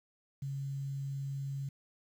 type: tone with quantisation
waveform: sine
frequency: 137.8 Hz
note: C#3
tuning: 10 cents flat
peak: -35 dBFS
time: 0.42-1.69 s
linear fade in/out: 5 ms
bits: 10
effects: none